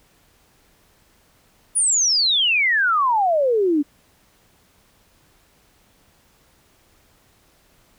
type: exponential sweep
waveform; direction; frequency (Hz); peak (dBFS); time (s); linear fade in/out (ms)
sine; down; 9956 to 278.7; -15; 1.75-3.83; 20
effects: pink hiss -58 dBFS RMS until 7.98 s